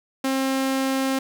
sawtooth tone, 266.7 Hz, C4, 33 cents sharp, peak -17 dBFS, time 0.24-1.19 s, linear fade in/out 5 ms, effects 8-bit

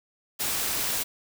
white noise, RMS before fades -28 dBFS, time 0.39-1.04 s, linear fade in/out 20 ms, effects none

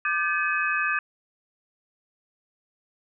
sine tone cluster, 1193 / 1548 / 1720 / 2539 Hz, D6 / G6 / A6 / D#7, +27 / -22 / -40 / +34 cents, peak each -28 dBFS, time 0.05-0.99 s, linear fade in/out 2 ms, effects none

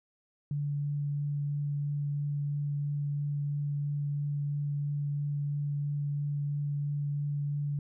sine tone with vibrato, 144.6 Hz, D3, 27 cents flat, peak -29 dBFS, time 0.51-7.79 s, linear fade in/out 2 ms, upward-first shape triangle, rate 3 Hz, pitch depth 9 cents each way, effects none

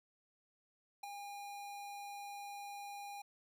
square tone with ADSR envelope, 810 Hz, G#5, 43 cents flat, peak -40 dBFS, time 1.03-3.22 s, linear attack 8 ms, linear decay 6 ms, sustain -6 dB, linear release 6 ms, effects none

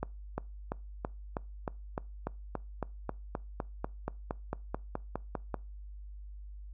accelerating click train, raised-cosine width 1 ms, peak -19 dBFS, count 22, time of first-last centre 0.03-5.543 s, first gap 350 ms, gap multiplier 0.97, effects noise-tail reverb RT60 0.3 s tail -24 dB re dry + added 50 Hz sine -43 dBFS peak until 6.73 s

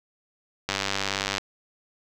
click train, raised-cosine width 0.2 ms, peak -8 dBFS, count 69, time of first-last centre 0.69-1.382 s, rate 98.3 Hz, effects none

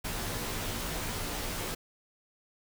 pink noise with comb filter, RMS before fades -35 dBFS, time 0.04-1.75 s, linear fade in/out 10 ms, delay 15 ms, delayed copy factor -0.9, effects none

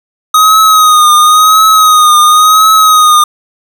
square tone with vibrato, 1251 Hz, D#6, 9 cents sharp, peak -3 dBFS, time 0.34-3.24 s, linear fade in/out 5 ms, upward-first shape triangle, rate 0.95 Hz, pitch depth 57 cents each way, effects none

